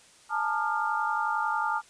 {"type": "tone cluster", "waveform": "sine", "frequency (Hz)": [855, 906, 1208, 1400], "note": ["A5", "A#5", "D6", "F6"], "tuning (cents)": [-50, -50, 48, 4], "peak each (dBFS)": -31, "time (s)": [0.29, 1.82], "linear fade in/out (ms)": 50, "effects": ["white hiss -56 dBFS RMS until 1.89 s", "resampled to 22050 Hz"]}